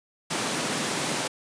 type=high-pass noise; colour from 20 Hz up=pink; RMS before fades=-28 dBFS; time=0.3-1.28 s; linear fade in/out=10 ms; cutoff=160 Hz; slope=24 dB/octave; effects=resampled to 22050 Hz